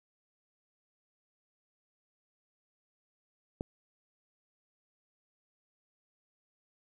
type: click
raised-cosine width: 2 ms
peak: -21 dBFS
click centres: 3.609 s
effects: 10-bit